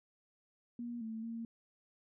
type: tone with pitch steps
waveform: sine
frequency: 238.2 / 222.6 / 229.4 Hz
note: A#3 / A3 / A#3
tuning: +38 / +20 / -28 cents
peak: -39 dBFS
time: 0.79-1.45 s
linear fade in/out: 2 ms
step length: 220 ms
effects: none